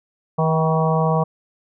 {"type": "harmonic tone with a mistuned harmonic", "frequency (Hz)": 160.2, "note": "E3", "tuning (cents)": -49, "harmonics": [1, 3, 4, 5, 6, 7], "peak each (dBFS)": [-18, -23, -24, -25, -26, -26], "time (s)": [0.38, 1.24], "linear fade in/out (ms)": 10, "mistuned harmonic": 5, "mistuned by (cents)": -42, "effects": []}